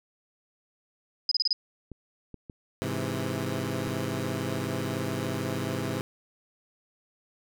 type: tone bursts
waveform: sine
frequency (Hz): 5000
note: D#8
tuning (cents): +8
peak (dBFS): -21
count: 5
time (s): 1.29-1.53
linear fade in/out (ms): 2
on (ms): 24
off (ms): 30
type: clicks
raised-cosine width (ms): 3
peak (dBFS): -28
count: 4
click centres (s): 1.917 / 2.343 / 2.498 / 3.874
type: chord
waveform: 15% pulse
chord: Ab augmented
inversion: none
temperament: equal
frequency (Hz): 103.83 / 130.81 / 164.81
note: Ab2 / C3 / E3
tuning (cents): 0 / 0 / 0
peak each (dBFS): -27 / -26 / -29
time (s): 2.82-6.01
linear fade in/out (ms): 0
effects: none